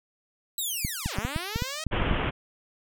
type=linear two-way sweep; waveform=5% pulse; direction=down then up; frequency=3968 to 185 to 646 Hz; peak=-21 dBFS; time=0.58-1.84 s; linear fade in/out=2 ms; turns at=1.17 s
type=clicks; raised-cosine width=5 ms; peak=-16 dBFS; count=10; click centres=0.849 / 1.06 / 1.186 / 1.25 / 1.362 / 1.56 / 1.622 / 1.867 / 2.018 / 2.112 s
type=low-pass noise; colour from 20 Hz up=pink; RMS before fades=-27 dBFS; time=1.91-2.31 s; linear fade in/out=20 ms; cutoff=3300 Hz; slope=96 dB/octave
effects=none